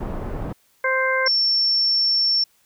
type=low-pass noise; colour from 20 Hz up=pink; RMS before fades=-28 dBFS; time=0-0.53 s; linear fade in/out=10 ms; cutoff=820 Hz; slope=12 dB/octave
type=harmonic tone; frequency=523.3 Hz; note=C5; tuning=in tune; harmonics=1 / 2 / 3 / 4; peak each=-23 / -25 / -22 / -24 dBFS; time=0.84-1.28 s; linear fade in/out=5 ms
type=tone; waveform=sine; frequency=5430 Hz; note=F8; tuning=50 cents flat; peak=-16 dBFS; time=1.26-2.44 s; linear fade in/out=5 ms
effects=white hiss -61 dBFS RMS until 2.65 s